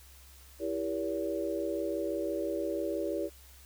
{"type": "chord", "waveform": "sine", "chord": "E diminished seventh", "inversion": "none", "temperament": "just", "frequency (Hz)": [329.6, 395.6, 474.7, 569.6], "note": ["E4", "G4", "Bb4", "Db5"], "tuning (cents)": [0, 16, 31, 47], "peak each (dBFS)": [-35, -36, -39, -35], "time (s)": [0.59, 3.3], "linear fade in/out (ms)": 50, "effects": ["added 66 Hz sine -54 dBFS peak until 3.65 s", "white hiss -57 dBFS RMS until 3.65 s"]}